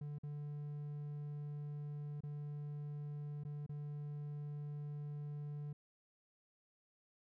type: tone with dropouts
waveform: triangle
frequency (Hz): 146.83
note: D3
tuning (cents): 0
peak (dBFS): -40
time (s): 0.01-5.73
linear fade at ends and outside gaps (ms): 5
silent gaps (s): 0.185-0.233 / 2.207-2.234 / 3.437-3.449 / 3.664-3.692
effects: none